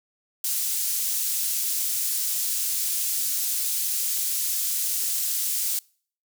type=high-pass noise; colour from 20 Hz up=pink; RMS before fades=-26 dBFS; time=0.44-5.79 s; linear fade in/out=2 ms; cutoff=7500 Hz; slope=12 dB/octave; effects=noise-tail reverb RT60 0.5 s tail -26 dB re dry